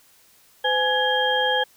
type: tone cluster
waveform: sine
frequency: 510 / 838 / 1672 / 3208 Hz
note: C5 / G#5 / G#6 / G7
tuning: -44 / +15 / +11 / +39 cents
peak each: -24 dBFS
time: 0.64-1.64 s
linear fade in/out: 10 ms
effects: white hiss -56 dBFS RMS until 1.76 s